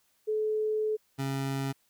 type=tone pair in turn; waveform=sine / 25% pulse; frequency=430.8 / 136.2 Hz; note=A4 / C#3; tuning=-37 / -30 cents; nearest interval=octave + minor sixth; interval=1993 cents; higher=first; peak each=-26 dBFS; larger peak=neither; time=0.27-0.97 / 1.18-1.73 s; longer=first; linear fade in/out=20 ms; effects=white hiss -70 dBFS RMS until 1.89 s